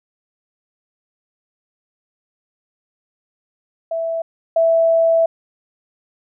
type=tone pair in turn; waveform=sine; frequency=659.3 / 659.3 Hz; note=E5 / E5; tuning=0 / 0 cents; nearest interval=unison; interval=0 cents; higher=neither; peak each=-19 / -11 dBFS; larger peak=second; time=3.91-4.22 / 4.56-5.26 s; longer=second; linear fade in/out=5 ms; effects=none